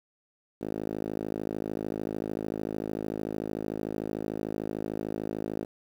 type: tone with band-pass filter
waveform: 5% pulse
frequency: 53.4 Hz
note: G#1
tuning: 49 cents sharp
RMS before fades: -34 dBFS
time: 0.61-5.65 s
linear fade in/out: 5 ms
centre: 310 Hz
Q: 1.3
effects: 9-bit